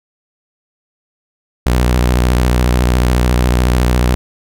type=tone with vibrato; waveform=sawtooth; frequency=61.4 Hz; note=B1; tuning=9 cents flat; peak=-6 dBFS; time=1.66-4.15 s; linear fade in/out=0 ms; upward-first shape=sine; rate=14 Hz; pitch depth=99 cents each way; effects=none